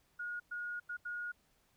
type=tone bursts at uneven times; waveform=sine; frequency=1440 Hz; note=F#6; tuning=47 cents flat; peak=-38 dBFS; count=4; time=0.19-0.4 / 0.51-0.8 / 0.89-0.97 / 1.05-1.32 s; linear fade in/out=10 ms; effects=pink hiss -73 dBFS RMS until 1.76 s